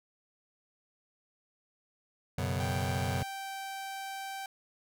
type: chord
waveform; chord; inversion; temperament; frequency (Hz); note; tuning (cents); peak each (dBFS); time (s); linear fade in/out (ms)
sawtooth; F# suspended fourth; none; just; 92.5 / 123.33 / 138.75; F#2 / B2 / C#3; 0 / -2 / +2; -29 / -31 / -32; 2.38-3.23; 5
type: tone with pitch glide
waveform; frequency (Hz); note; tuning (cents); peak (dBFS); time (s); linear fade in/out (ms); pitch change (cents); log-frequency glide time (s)
sawtooth; 784 to 778.6; G5 to G5; 0 to -12; -34; 2.6-4.46; 2; -12; 3.05-3.52
effects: none